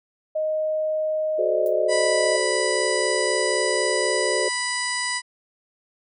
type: tone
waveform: sine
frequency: 622.3 Hz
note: D#5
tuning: in tune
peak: -21 dBFS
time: 0.35-2.37 s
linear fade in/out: 10 ms
type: chord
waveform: sine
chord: D dominant seventh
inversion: first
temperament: equal with one note detuned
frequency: 370 / 433.9 / 523.3 / 587.3 Hz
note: F#4 / A4 / C5 / D5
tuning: 0 / -24 / 0 / 0 cents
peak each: -27 dBFS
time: 1.38-4.49 s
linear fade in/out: 10 ms
type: noise with exponential decay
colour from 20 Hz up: violet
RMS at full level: -39 dBFS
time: 1.66-1.75 s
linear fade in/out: 2 ms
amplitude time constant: 19 ms
type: harmonic tone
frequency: 986 Hz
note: B5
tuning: 3 cents flat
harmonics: 1 / 2 / 3 / 4 / 5 / 6 / 7 / 8 / 9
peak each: -31 / -27 / -37 / -37 / -30 / -40 / -41 / -36 / -32 dBFS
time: 1.88-5.22 s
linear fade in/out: 50 ms
effects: none